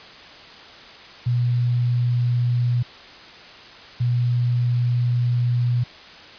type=tone pair in turn; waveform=sine; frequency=121.6 / 121.6 Hz; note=B2 / B2; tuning=-26 / -26 cents; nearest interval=unison; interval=0 cents; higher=neither; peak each=-17 dBFS; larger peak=neither; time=1.26-2.83 / 4-5.84 s; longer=second; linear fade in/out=10 ms; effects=white hiss -42 dBFS RMS until 6.38 s + resampled to 11025 Hz